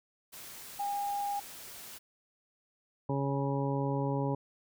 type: noise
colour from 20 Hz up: white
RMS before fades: -47 dBFS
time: 0.32-1.99 s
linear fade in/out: 20 ms
type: tone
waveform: sine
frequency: 810 Hz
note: G#5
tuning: 43 cents flat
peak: -31 dBFS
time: 0.79-1.4 s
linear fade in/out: 10 ms
type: harmonic tone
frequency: 138.59 Hz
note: C#3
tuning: in tune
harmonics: 1 / 2 / 3 / 4 / 6 / 7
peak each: -32 / -35 / -37 / -38 / -40 / -40 dBFS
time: 3.09-4.35 s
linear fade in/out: 5 ms
effects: none